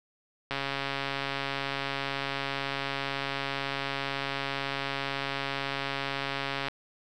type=click train; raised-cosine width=0.3 ms; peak=-15 dBFS; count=853; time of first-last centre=0.51-6.684 s; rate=138 Hz; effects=none